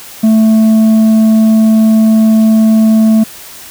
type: tone with tanh clipping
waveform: sine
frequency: 220 Hz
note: A3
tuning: in tune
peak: -5 dBFS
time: 0.23-3.24 s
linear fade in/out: 10 ms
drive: 5 dB
effects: white hiss -31 dBFS RMS until 3.7 s